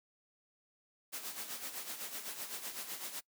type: noise with tremolo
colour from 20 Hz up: white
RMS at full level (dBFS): -41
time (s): 1.12-3.21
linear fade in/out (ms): 20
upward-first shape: sine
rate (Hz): 7.9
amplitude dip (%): 60
effects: noise-tail reverb RT60 0.1 s tail -23 dB re dry + high-pass 200 Hz 12 dB/octave